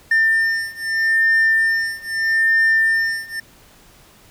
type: beating tone pair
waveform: triangle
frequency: 1800 / 1800.79 Hz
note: A6 / A6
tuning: +39 / +40 cents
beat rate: 0.79 Hz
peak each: -16 / -15 dBFS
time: 0.11-3.4 s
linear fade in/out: 5 ms
effects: tanh soft clip ceiling -6 dBFS + pink hiss -49 dBFS RMS until 4.3 s